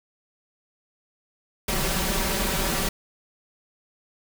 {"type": "noise with comb filter", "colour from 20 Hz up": "pink", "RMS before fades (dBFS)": -25, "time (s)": [1.68, 2.89], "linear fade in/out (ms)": 5, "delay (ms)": 5.2, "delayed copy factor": 0.75, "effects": []}